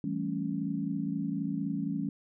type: chord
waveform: sine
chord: A dominant seventh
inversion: second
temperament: equal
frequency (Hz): 164.81 / 196 / 220 / 277.2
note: E3 / G3 / A3 / C#4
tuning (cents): 0 / 0 / 0 / 0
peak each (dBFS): -36 / -35 / -37 / -34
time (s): 0.04-2.09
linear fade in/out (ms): 2
effects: none